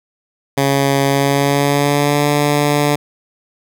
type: tone with pitch glide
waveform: 10% pulse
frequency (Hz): 138.59 to 146.15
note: C#3 to D3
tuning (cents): 0 to -8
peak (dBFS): -4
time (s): 0.57-2.96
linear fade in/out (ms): 10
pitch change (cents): +92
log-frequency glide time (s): 1.06-2.28
effects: none